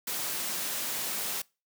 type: noise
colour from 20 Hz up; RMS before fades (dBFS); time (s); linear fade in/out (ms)
white; -33; 0.07-1.42; 5
effects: noise-tail reverb RT60 0.3 s tail -25 dB re dry + high-pass 150 Hz 12 dB/octave